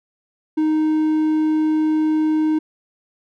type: tone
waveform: triangle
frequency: 310.8 Hz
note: D#4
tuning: 2 cents flat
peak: -13 dBFS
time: 0.57-2.59 s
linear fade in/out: 10 ms
effects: none